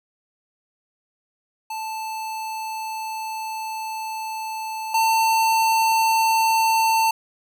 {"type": "tone pair in turn", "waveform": "square", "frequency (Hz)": [880, 894.9], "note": ["A5", "A5"], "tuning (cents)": [0, 29], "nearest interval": "unison", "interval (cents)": 29, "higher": "second", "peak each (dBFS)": [-28, -17], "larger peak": "second", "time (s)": [[1.7, 4.94], [4.94, 7.11]], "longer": "first", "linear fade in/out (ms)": 5, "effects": []}